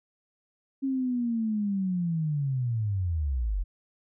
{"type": "linear sweep", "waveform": "sine", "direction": "down", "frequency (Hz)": [273, 41.49], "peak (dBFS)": -25, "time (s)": [0.82, 3.64], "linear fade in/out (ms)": 20, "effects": []}